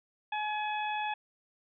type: harmonic tone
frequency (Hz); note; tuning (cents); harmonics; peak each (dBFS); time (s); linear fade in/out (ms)
847; G#5; +34; 1 / 2 / 3 / 4; -32 / -40 / -39 / -44; 0.32-1.14; 5
effects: none